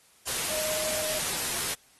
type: tone in noise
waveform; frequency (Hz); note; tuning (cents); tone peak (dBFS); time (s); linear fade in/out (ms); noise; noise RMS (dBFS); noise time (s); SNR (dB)
sine; 620; D#5; -6; -34; 0.5-1.19; 5; white; -30; 0.27-1.74; -7
effects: white hiss -60 dBFS RMS until 1.99 s + AAC 32 kbps